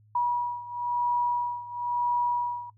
sine beating tone pair, 966 / 966.99 Hz, B5 / B5, -39 / -37 cents, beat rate 0.99 Hz, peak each -27 / -30 dBFS, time 0.15-2.7 s, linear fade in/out 5 ms, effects noise-tail reverb RT60 0.1 s tail -22 dB re dry + added 106 Hz sine -56 dBFS peak until 2.77 s

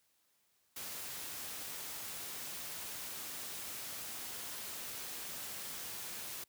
white noise, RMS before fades -44 dBFS, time 0.76-6.44 s, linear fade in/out 5 ms, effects white hiss -75 dBFS RMS until 6.48 s + high-pass 60 Hz 12 dB/octave

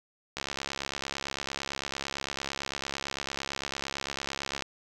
click train, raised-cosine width 0.2 ms, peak -15 dBFS, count 294, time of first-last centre 0.37-4.623 s, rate 68.9 Hz, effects none

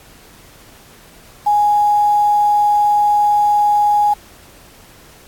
sine tone with quantisation, 830 Hz, G#5, 1 cent flat, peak -10 dBFS, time 1.46-4.14 s, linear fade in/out 10 ms, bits 6, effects pink hiss -44 dBFS RMS until 5.27 s + AAC 64 kbps

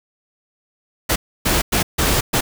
pink noise bursts at uneven times, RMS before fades -17 dBFS, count 5, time 1.09-1.16 / 1.45-1.62 / 1.72-1.83 / 1.98-2.21 / 2.33-2.41 s, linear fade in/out 10 ms, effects none

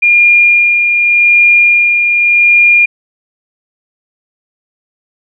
sine tone with tremolo, 2413 Hz, D7, 46 cents sharp, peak -3 dBFS, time 0.02-2.86 s, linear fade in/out 10 ms, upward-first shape sine, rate 0.86 Hz, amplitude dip 40%, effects none

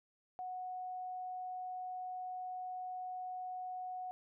sine tone, 736 Hz, F#5, 9 cents flat, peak -40 dBFS, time 0.39-4.11 s, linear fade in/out 0 ms, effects none

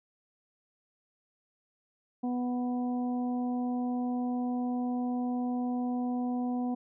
harmonic tone, 246.9 Hz, B3, in tune, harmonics 1 / 2 / 3 / 4, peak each -29 / -43 / -39 / -49 dBFS, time 2.23-6.75 s, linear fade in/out 10 ms, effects none

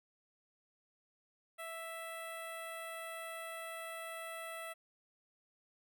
10% pulse tone with notch filter, 659.3 Hz, E5, in tune, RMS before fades -45 dBFS, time 1.58-4.74 s, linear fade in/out 20 ms, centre 4800 Hz, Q 0.62, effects none

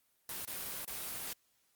white noise with dropouts, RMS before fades -41 dBFS, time 0.29-1.33 s, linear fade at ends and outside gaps 2 ms, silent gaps 0.451-0.475 / 0.85-0.877 s, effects white hiss -74 dBFS RMS until 1.75 s + Opus 32 kbps

